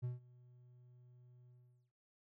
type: tone with ADSR envelope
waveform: triangle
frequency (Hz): 123.47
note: B2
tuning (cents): 0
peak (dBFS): -34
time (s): 0.02-1.92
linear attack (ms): 24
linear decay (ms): 150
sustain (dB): -24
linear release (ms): 420
effects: none